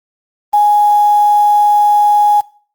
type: tone with quantisation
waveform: sine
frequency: 830.6 Hz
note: G#5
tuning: in tune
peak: -6 dBFS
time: 0.53-2.41 s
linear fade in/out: 10 ms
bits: 5
effects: noise-tail reverb RT60 0.4 s tail -20 dB re dry + Opus 24 kbps